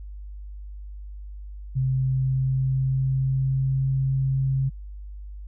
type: tone with pitch glide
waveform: sine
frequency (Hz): 131.2 to 133.96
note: C3 to C3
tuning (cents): +5 to +41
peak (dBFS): -20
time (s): 1.75-4.7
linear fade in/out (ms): 20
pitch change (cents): +36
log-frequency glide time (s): 1.92-3.89
effects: added 50 Hz sine -35 dBFS peak until 5.47 s